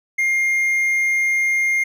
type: tone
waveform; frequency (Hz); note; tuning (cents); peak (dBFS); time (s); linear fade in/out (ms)
triangle; 2120; C7; +22; -14; 0.18-1.84; 10
effects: none